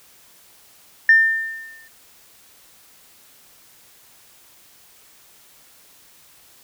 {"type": "tone with exponential decay", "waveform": "sine", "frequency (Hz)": 1800, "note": "A6", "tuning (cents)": 39, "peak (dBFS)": -6, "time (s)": [1.09, 1.88], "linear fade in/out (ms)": 2, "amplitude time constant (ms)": 170, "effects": ["tanh soft clip ceiling -3 dBFS", "white hiss -51 dBFS RMS until 6.63 s"]}